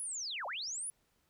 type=linear two-way sweep; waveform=sine; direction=down then up; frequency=10548 to 526 to 10548 Hz; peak=-37 dBFS; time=0-0.9 s; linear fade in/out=0 ms; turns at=0.46 s; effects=pink hiss -75 dBFS RMS until 1.29 s